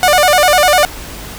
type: tone with vibrato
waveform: sawtooth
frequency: 659.3 Hz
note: E5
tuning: in tune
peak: -3 dBFS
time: 0.03-0.85 s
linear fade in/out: 0 ms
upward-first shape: square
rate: 10 Hz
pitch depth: 180 cents each way
effects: added 50 Hz sine -33 dBFS peak until 1.38 s + pink hiss -29 dBFS RMS until 1.38 s